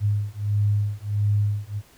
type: beating tone pair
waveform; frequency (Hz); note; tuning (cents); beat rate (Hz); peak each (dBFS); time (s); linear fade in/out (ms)
sine; 102.6 / 104.1; G#2 / G#2; -21 / +5; 1.5; -23; 0-1.82; 50
effects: pink hiss -54 dBFS RMS until 1.97 s